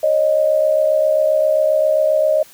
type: tone pair together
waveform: sine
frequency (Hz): 551.5 / 619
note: C#5 / D#5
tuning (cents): -9 / -9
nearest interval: major second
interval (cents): 200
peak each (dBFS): -18 / -13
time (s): 0.03-2.43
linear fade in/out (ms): 5
effects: white hiss -45 dBFS RMS until 2.53 s